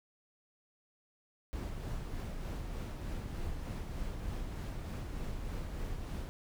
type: noise with tremolo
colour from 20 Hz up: brown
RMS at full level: -38 dBFS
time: 1.53-6.29 s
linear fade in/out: 0 ms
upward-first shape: sine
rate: 3.3 Hz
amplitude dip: 30%
effects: none